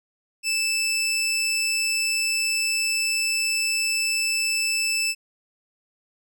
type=tone; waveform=20% pulse; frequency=2637 Hz; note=E7; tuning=in tune; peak=-17 dBFS; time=0.43-5.15 s; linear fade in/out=50 ms; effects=none